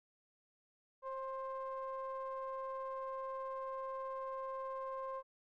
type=ring-modulated tone; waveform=triangle; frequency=261.6 Hz; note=C4; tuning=in tune; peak=-35 dBFS; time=1.02-5.23 s; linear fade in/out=50 ms; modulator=794 Hz; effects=none